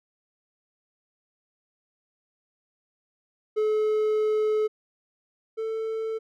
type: tone pair in turn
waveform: triangle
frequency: 429.5 / 443.9 Hz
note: A4 / A4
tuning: -42 / +15 cents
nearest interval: minor second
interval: 57 cents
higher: second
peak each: -19 / -25 dBFS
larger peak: first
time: 3.56-4.68 / 5.57-6.19 s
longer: first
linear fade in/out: 20 ms
effects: none